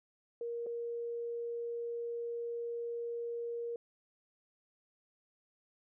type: tone with dropouts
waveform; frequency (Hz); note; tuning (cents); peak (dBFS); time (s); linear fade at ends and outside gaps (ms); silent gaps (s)
sine; 470.1; A#4; +15; -36; 0.41-3.76; 2; 0.663-0.667
effects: none